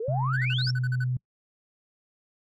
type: exponential sweep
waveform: sine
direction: up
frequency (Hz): 421 to 5588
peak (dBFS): -28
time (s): 0-0.71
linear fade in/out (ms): 5
type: tone with pitch glide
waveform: sine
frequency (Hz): 130.81 to 125.99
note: C3 to B2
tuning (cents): 0 to +35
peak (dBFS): -24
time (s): 0.08-1.17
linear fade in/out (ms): 5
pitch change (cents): -65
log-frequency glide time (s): 0.35-0.42
type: tone bursts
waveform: triangle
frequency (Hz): 1502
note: F#6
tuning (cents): +26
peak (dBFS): -30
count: 9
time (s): 0.33-1.041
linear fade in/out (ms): 5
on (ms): 39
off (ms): 45
effects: noise-tail reverb RT60 0.1 s tail -26 dB re dry + tanh soft clip ceiling -13 dBFS